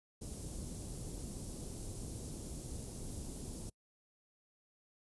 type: band-stop noise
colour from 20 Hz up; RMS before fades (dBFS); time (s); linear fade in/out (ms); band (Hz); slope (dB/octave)
pink; -44; 0.21-3.7; 10; 370 to 8400; 12
effects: noise-tail reverb RT60 0.1 s tail -26 dB re dry + resampled to 24000 Hz